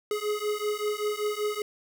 square beating tone pair, 417.5 / 422.7 Hz, G#4 / G#4, +9 / +31 cents, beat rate 5.2 Hz, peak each -31 dBFS, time 0.11-1.62 s, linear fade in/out 2 ms, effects none

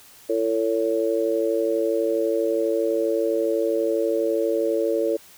harmonic tone, 112.2 Hz, A2, 34 cents sharp, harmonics 3 / 4 / 5, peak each -25 / -23 / -24 dBFS, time 0.29-5.17 s, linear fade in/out 10 ms, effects white hiss -49 dBFS RMS until 5.37 s

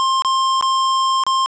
square tone with dropouts, 1058 Hz, C6, 19 cents sharp, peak -15 dBFS, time 0-1.46 s, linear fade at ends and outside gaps 0 ms, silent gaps 0.221-0.248 / 0.611-0.625 / 1.237-1.266 s, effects resampled to 16000 Hz + 8-bit

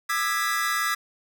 45% pulse chord, E dominant seventh, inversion third, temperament equal with one note detuned, 1200.7 / 1318.5 / 1661.2 / 1975.5 Hz, D6 / E6 / G#6 / B6, +38 / 0 / 0 / 0 cents, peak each -29 dBFS, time 0.09-0.95 s, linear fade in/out 10 ms, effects none

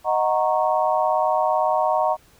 sine chord, D# minor seventh, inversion none, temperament equal with one note detuned, 622.3 / 740 / 932.3 / 1099.2 Hz, D#5 / F#5 / A#5 / C#6, 0 / 0 / 0 / -15 cents, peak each -22 / -22 / -23 / -26 dBFS, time 0.04-2.17 s, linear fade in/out 50 ms, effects pink hiss -55 dBFS RMS until 2.39 s

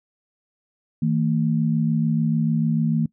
sine tone pair together, 159.7 / 226.5 Hz, D#3 / A#3, +45 / -50 cents, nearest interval tritone, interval 605 cents, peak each -20 / -21 dBFS, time 1.02-3.06 s, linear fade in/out 5 ms, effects noise-tail reverb RT60 0.1 s tail -22 dB re dry

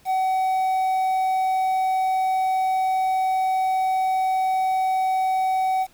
triangle tone with quantisation, 755 Hz, F#5, 35 cents sharp, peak -17 dBFS, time 0.05-5.87 s, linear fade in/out 50 ms, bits 7, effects pink hiss -56 dBFS RMS until 5.93 s

